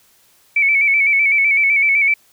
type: tone with vibrato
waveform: sine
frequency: 2262 Hz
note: C#7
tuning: 34 cents sharp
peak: -11 dBFS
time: 0.56-2.14 s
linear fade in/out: 5 ms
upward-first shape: square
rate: 7.9 Hz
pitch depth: 45 cents each way
effects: white hiss -54 dBFS RMS until 2.32 s